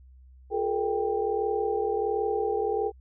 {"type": "tone cluster", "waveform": "sine", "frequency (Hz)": [359.6, 424.7, 466.1, 789], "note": ["F#4", "G#4", "A#4", "G5"], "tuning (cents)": [-49, 39, 0, 11], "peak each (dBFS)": [-34, -27, -31, -31], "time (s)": [0.5, 2.92], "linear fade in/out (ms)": 50, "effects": ["added 64 Hz sine -49 dBFS peak until 3 s"]}